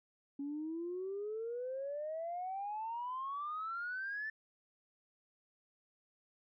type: exponential sweep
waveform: sine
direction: up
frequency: 277.2 to 1777 Hz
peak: -37 dBFS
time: 0.39-4.3 s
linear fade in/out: 5 ms
effects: tanh soft clip ceiling -33 dBFS